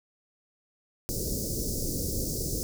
pink band-stop noise, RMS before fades -31 dBFS, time 1.09-2.63 s, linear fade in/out 0 ms, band 530 to 4900 Hz, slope 48 dB/octave, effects none

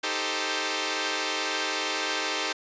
5% pulse chord, A half-diminished seventh, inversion second, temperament equal, 311.1 / 392 / 440 / 523.3 Hz, Eb4 / G4 / A4 / C5, 0 / 0 / 0 / 0 cents, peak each -21 dBFS, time 0.03-2.53 s, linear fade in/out 10 ms, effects resampled to 16000 Hz + 9-bit

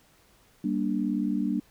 sine chord, G minor, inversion none, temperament just, 196 / 235.2 / 294 Hz, G3 / Bb3 / D4, 0 / +16 / +2 cents, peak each -29 dBFS, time 0.64-1.6 s, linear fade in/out 5 ms, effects pink hiss -61 dBFS RMS until 1.7 s

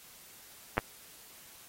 click, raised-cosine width 0.5 ms, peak -11 dBFS, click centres 0.78 s, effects white hiss -54 dBFS RMS until 1.68 s + AAC 48 kbps

